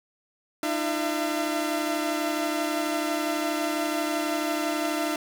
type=tone cluster; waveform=sawtooth; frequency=303.9 / 336.1 / 678 Hz; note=D#4 / E4 / E5; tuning=-41 / +34 / +49 cents; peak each=-24 / -29 / -26 dBFS; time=0.63-5.16 s; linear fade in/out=2 ms; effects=none